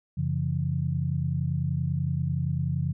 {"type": "tone cluster", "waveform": "sine", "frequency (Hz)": [90.1, 137.5, 167.9], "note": ["F#2", "C#3", "E3"], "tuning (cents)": [-45, -14, 32], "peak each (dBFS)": [-31, -27, -30], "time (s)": [0.17, 2.93], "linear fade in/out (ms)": 10, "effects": []}